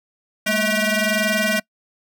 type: ring-modulated tone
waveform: 15% pulse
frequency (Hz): 432.2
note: A4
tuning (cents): -31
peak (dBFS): -8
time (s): 0.46-1.6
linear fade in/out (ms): 10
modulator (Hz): 1070
effects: noise-tail reverb RT60 0.1 s tail -25 dB re dry